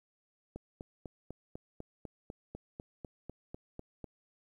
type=click train; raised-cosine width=2 ms; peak=-29 dBFS; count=15; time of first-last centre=0.56-4.043 s; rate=4.02 Hz; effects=11-bit